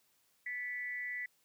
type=tone with amplitude modulation; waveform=sine; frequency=1975.5 Hz; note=B6; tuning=in tune; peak=-34 dBFS; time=0.46-1.26 s; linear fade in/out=5 ms; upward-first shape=sine; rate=237 Hz; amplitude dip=65%; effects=white hiss -73 dBFS RMS until 1.44 s + high-pass 60 Hz 12 dB/octave